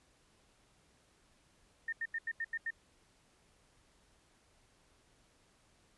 sine tone bursts, 1823 Hz, A#6, 39 cents flat, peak -34 dBFS, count 7, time 1.88-2.706 s, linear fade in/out 5 ms, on 46 ms, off 84 ms, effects pink hiss -69 dBFS RMS until 5.97 s + resampled to 24000 Hz

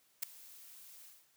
blue noise with ADSR envelope, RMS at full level -32 dBFS, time 0.22-1.27 s, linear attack 13 ms, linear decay 3 ms, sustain -23 dB, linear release 220 ms, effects white hiss -71 dBFS RMS until 1.36 s + high-pass 100 Hz 12 dB/octave

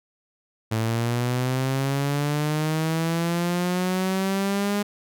sawtooth linear sweep, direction up, 110 to 205.7 Hz, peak -18 dBFS, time 0.71-4.83 s, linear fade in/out 10 ms, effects none

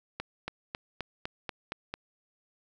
accelerating click train, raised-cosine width 0.3 ms, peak -18 dBFS, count 8, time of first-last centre 0.2-1.94 s, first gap 280 ms, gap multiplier 0.96, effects none

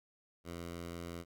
10% pulse tone, 85.5 Hz, F2, 36 cents flat, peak -34 dBFS, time 0.44-1.25 s, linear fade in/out 50 ms, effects none

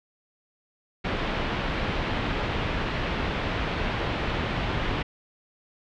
pink low-pass noise, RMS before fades -28 dBFS, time 1.04-5.03 s, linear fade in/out 10 ms, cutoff 3400 Hz, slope 24 dB/octave, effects none

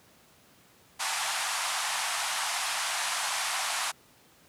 pink band-pass noise, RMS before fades -31 dBFS, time 0.99-3.92 s, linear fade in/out 20 ms, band 720 to 11000 Hz, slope 48 dB/octave, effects pink hiss -59 dBFS RMS until 4.48 s + high-pass 100 Hz 12 dB/octave

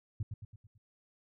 sine tone with echo, 105.6 Hz, G#2, 29 cents sharp, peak -30 dBFS, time 0.2-0.23 s, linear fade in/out 5 ms, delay 110 ms, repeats 5, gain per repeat -6 dB, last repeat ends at 0.78 s, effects tanh soft clip ceiling -28 dBFS

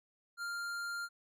sine tone with tanh clipping, 1396.9 Hz, F6, in tune, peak -39 dBFS, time 0.37-1.09 s, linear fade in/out 50 ms, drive 16 dB, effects none

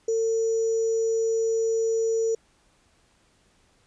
sine tone with sample-and-hold, 450 Hz, A4, 39 cents sharp, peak -21 dBFS, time 0.08-2.35 s, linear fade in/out 5 ms, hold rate 6300 Hz, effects pink hiss -63 dBFS RMS until 3.86 s + resampled to 22050 Hz

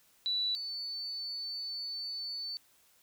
sine tone pair in turn, 3951 / 4498 Hz, B7 / C#8, 0 / +24 cents, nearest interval major second, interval 224 cents, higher second, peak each -29 / -36 dBFS, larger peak first, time 0.26-0.55 / 0.55-2.57 s, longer second, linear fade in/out 0 ms, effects white hiss -66 dBFS RMS until 3.02 s

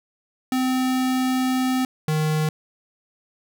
square tone pair in turn, 257.5 / 154.84 Hz, C4 / D#3, -28 / -8 cents, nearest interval major sixth, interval 880 cents, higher first, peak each -20 dBFS, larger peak neither, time 0.52-1.85 / 2.08-2.49 s, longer first, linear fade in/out 2 ms, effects none

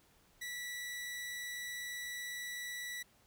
sawtooth tone, 1954 Hz, B6, 19 cents flat, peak -37 dBFS, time 0.41-3.03 s, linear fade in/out 10 ms, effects pink hiss -68 dBFS RMS until 3.26 s

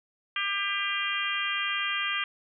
harmonic tone, 399 Hz, G4, 31 cents sharp, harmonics 3 / 4 / 5 / 6 / 7 / 8, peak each -34 / -34 / -34 / -34 / -34 / -34 dBFS, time 0.36-2.24 s, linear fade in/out 2 ms, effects none

